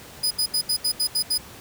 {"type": "tone bursts", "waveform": "sawtooth", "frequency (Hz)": 4978, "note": "D#8", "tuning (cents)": 0, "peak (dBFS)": -17, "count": 8, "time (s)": [0.23, 1.38], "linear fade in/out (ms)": 10, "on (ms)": 79, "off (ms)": 74, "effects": ["pink hiss -43 dBFS RMS until 1.6 s", "high-pass 60 Hz 12 dB/octave"]}